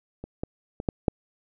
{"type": "clicks", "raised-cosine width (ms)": 2, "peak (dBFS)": [-23, -16, -19, -10, -6], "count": 5, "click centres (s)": [0.24, 0.435, 0.801, 0.888, 1.082], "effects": []}